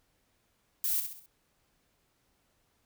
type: noise with echo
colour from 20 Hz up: violet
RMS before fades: -30 dBFS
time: 0.84-1 s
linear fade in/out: 0 ms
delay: 65 ms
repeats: 4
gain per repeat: -7 dB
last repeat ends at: 1.26 s
effects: pink hiss -73 dBFS RMS until 2.85 s